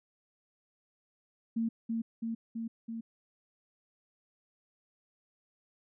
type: tone with echo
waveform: sine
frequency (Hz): 227.8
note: A#3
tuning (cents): -40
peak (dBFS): -28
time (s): 1.56-1.69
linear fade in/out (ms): 10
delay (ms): 330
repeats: 4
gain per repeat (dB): -2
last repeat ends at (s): 3.01
effects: none